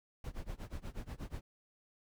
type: noise with tremolo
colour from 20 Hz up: brown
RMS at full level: -40 dBFS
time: 0.24-1.41 s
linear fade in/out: 2 ms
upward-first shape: sine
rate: 8.3 Hz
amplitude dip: 95%
effects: none